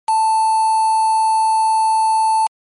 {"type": "tone with quantisation", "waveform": "sine", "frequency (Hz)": 882, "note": "A5", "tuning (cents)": 4, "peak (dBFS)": -12, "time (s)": [0.08, 2.47], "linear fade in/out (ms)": 5, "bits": 4, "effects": ["MP3 48 kbps"]}